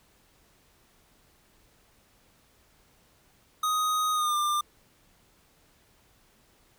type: tone with pitch glide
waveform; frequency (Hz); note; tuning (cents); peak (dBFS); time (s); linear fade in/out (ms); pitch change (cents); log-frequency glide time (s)
square; 1250 to 1194.9; D#6 to D6; +8 to +30; -25; 3.63-4.61; 5; -78; 4.12-4.36
effects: pink hiss -63 dBFS RMS until 6.78 s